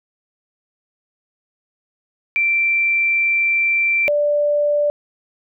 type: tone pair in turn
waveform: sine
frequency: 2349 / 587.2 Hz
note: D7 / D5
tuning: 0 / 0 cents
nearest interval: 2 octaves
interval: 2400 cents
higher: first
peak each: -14 dBFS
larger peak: neither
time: 2.36-4.08 / 4.08-4.9 s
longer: first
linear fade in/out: 0 ms
effects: none